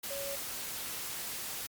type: tone in noise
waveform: sine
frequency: 558 Hz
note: C#5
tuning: 11 cents sharp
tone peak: -38 dBFS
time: 0.1-0.36 s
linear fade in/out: 10 ms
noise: white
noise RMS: -39 dBFS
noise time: 0.03-1.67 s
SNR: -2 dB
effects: MP3 96 kbps